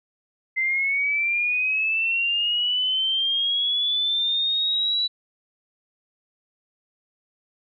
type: linear sweep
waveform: sine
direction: up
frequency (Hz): 2063 to 3951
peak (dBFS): -20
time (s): 0.56-5.08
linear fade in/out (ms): 20
effects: none